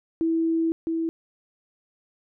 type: tone pair in turn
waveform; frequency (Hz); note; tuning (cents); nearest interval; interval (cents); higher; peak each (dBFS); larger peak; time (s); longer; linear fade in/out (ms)
sine; 327.5 / 327.5; E4 / E4; -11 / -11; unison; 0; neither; -20 / -23; first; 0.21-0.72 / 0.87-1.09; first; 0
effects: none